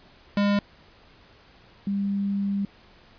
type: tone pair in turn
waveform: square / sine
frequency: 202.9 / 199.3 Hz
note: G#3 / G3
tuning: -40 / +29 cents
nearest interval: unison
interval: 31 cents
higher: first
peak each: -20 / -23 dBFS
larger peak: first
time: 0.37-0.59 / 1.87-2.65 s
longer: second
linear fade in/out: 2 ms
effects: pink hiss -54 dBFS RMS until 3.18 s + resampled to 11025 Hz